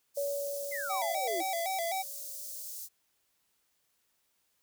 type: high-pass noise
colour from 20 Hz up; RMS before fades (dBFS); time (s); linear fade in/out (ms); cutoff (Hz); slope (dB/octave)
white; -42; 0.14-2.89; 50; 5300; 24
type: tone with exponential decay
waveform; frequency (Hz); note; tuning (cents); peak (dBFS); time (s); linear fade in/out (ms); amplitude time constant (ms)
sine; 566; C#5; +36; -29; 0.17-2.8; 5; 570
type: exponential sweep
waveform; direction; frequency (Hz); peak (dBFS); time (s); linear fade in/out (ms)
sine; down; 2163 to 311.1; -35; 0.71-1.43; 20
type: tone with vibrato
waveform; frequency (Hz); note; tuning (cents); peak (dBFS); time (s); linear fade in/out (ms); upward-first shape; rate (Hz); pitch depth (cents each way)
square; 718; F5; +48; -32; 0.89-2.03; 20; square; 3.9; 110
effects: white hiss -75 dBFS RMS until 4.62 s